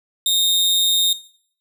sawtooth tone with amplitude modulation, 3700 Hz, A#7, 14 cents flat, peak -10 dBFS, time 0.26-1.13 s, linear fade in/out 2 ms, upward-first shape sine, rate 182 Hz, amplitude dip 50%, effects noise-tail reverb RT60 0.6 s tail -19 dB re dry

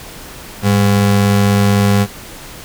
square ring-modulated tone, 152.7 Hz, D#3, 32 cents flat, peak -7 dBFS, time 0.62-2.07 s, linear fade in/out 50 ms, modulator 48.1 Hz, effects pink hiss -33 dBFS RMS until 2.64 s

